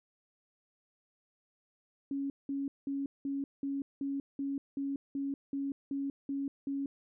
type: tone bursts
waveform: sine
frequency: 277.2 Hz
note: C#4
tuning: in tune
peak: -32 dBFS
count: 13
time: 2.11-6.86 s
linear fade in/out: 2 ms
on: 190 ms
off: 190 ms
effects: none